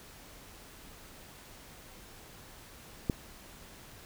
click, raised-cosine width 3 ms, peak -14 dBFS, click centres 3.098 s, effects pink hiss -52 dBFS RMS until 4.05 s

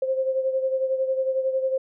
sine beating tone pair, 525 / 536 Hz, C5 / C5, +6 / +42 cents, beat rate 11 Hz, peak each -22 / -29 dBFS, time 0.02-1.78 s, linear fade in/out 5 ms, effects none

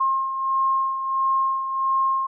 sine beating tone pair, 1068 / 1069.5 Hz, C6 / C6, +35 / +38 cents, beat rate 1.5 Hz, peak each -20 / -28 dBFS, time 0-2.27 s, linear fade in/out 10 ms, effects none

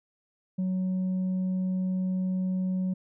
triangle tone with tanh clipping, 185.7 Hz, F#3, 7 cents sharp, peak -26 dBFS, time 0.58-2.94 s, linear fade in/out 10 ms, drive 7 dB, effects none

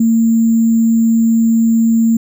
sine tone with sample-and-hold, 227.1 Hz, A#3, 45 cents flat, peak -8 dBFS, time 0-2.17 s, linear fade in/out 5 ms, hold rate 7350 Hz, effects none

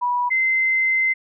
sine tone pair in turn, 977 / 2069 Hz, B5 / C7, -19 / -20 cents, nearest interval octave + minor second, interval 1299 cents, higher second, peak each -18 / -16 dBFS, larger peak second, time 0.01-0.3 / 0.3-1.14 s, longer second, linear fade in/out 20 ms, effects none

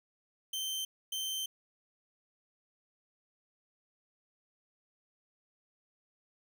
sawtooth tone bursts at uneven times, 3109 Hz, G7, 15 cents flat, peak -31 dBFS, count 2, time 0.53-0.85 / 1.12-1.46 s, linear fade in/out 5 ms, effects none

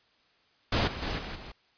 pink noise with level steps, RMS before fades -26 / -37 / -32 / -38 / -44 dBFS, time 0.72-1.52 s, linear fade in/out 5 ms, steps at 0.87 / 1.02 / 1.18 / 1.35 s, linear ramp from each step 10 ms, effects white hiss -66 dBFS RMS until 1.77 s + resampled to 11025 Hz

